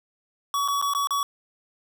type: tone with dropouts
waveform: square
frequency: 1130 Hz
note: C#6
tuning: 33 cents sharp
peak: -23 dBFS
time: 0.54-1.23 s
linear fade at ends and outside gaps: 1 ms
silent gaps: 0.678-0.684 / 0.815-0.824 / 0.936-0.949 / 1.072-1.107 s
effects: none